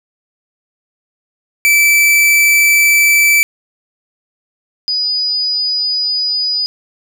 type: tone pair in turn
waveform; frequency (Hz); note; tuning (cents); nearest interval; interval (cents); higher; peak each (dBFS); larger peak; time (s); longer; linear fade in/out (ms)
45% pulse / sine; 2319 / 4948; D7 / D#8; -22 / -10; octave + minor second; 1312; second; -7 / -13; first; 1.65-3.43 / 4.88-6.66; neither; 0
effects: none